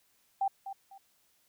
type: tone with echo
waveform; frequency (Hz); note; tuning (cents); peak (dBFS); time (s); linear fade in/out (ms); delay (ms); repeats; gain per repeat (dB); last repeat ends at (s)
sine; 784; G5; 0; -26; 0.41-0.48; 5; 250; 2; -11; 0.98
effects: white hiss -70 dBFS RMS until 1.48 s